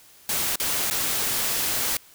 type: noise with dropouts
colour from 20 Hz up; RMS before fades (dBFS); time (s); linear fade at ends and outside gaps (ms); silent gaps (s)
white; -25; 0.29-1.97; 2; 0.558-0.599 / 0.901-0.909
effects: white hiss -52 dBFS RMS until 2.14 s